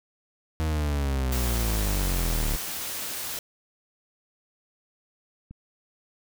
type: linear sweep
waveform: 40% pulse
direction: down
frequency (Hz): 80.1 to 35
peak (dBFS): -23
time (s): 0.6-2.56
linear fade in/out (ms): 0
type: noise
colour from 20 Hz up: white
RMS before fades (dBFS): -33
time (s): 1.32-3.39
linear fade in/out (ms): 2
type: click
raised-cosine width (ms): 5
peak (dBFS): -30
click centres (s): 5.51
effects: none